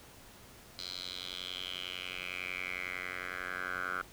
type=tone with band-pass filter sweep; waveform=10% pulse; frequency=91 Hz; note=F#2; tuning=28 cents flat; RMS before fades=-40 dBFS; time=0.79-4.02 s; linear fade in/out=0 ms; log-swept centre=4300 to 1400 Hz; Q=5.8; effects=pink hiss -55 dBFS RMS until 4.12 s